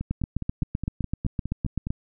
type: two click trains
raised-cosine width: 5 ms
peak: -17 / -13 dBFS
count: 10 / 15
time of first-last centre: 0.01-1.87 / 0.11-1.905 s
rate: 4.84 / 7.8 Hz
effects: none